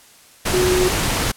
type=tone in noise; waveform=sine; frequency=365.7 Hz; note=F#4; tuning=20 cents flat; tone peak=-15 dBFS; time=0.53-0.89 s; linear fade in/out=10 ms; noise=pink; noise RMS=-20 dBFS; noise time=0.45-1.32 s; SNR=+2 dB; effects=white hiss -48 dBFS RMS until 1.36 s + low-pass 12000 Hz 12 dB/octave